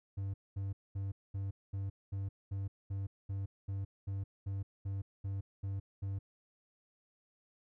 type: tone bursts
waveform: triangle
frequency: 98 Hz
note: G2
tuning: in tune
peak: -33 dBFS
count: 16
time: 0.17-6.19 s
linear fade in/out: 10 ms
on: 170 ms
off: 220 ms
effects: none